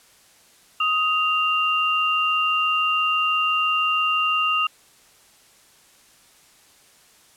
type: tone pair together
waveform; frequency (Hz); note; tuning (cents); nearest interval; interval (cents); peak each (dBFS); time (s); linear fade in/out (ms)
sine; 1251.2 / 2783; D#6 / F7; +9 / -7; octave + major second; 1384; -21; 0.8-4.67; 5
effects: white hiss -54 dBFS RMS until 7.36 s + low-pass 11000 Hz 12 dB/octave